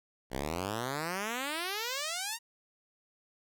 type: exponential sweep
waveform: 5% pulse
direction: up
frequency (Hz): 61 to 957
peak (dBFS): -22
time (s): 0.3-2.39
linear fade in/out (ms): 50
effects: none